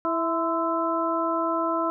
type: harmonic tone with a mistuned harmonic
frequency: 329.6 Hz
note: E4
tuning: in tune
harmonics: 1 / 2 / 3 / 4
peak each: -28 / -28 / -28 / -28 dBFS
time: 0.05-1.9 s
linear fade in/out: 0 ms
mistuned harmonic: 3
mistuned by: +61 cents
effects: none